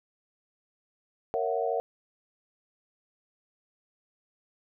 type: chord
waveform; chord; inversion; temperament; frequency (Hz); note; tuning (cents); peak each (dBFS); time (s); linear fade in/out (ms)
sine; F# dominant seventh; first; just; 462.5 / 555 / 666 / 740; A#4 / C#5 / E5 / F#5; -14 / +2 / +18 / 0; -30 / -33 / -32 / -32; 1.34-1.8; 0
effects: none